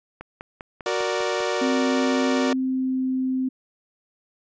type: click train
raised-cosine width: 0.5 ms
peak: -21 dBFS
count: 7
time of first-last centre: 0.21-1.405 s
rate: 5.02 Hz
type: chord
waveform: sawtooth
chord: Gb augmented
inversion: none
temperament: equal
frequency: 370 / 466.2 / 587.3 Hz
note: Gb4 / Bb4 / D5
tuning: 0 / 0 / 0 cents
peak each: -23 dBFS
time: 0.86-2.53 s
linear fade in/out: 2 ms
type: tone with pitch glide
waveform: sine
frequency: 261.6 to 259.6 Hz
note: C4 to C4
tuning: 0 to -13 cents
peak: -21 dBFS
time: 1.61-3.49 s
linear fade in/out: 10 ms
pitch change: -13 cents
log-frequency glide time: 2.18-3.05 s
effects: resampled to 16000 Hz